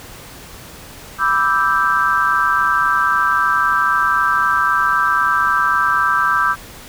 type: chord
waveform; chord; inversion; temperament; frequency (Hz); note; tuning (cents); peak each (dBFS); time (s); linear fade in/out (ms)
sine; E minor seventh; second; equal; 987.8 / 1174.7 / 1318.5 / 1568; B5 / D6 / E6 / G6; 0 / 0 / 0 / 0; -22 / -18 / -18 / -17; 1.18-6.56; 50
effects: pink hiss -37 dBFS RMS until 6.88 s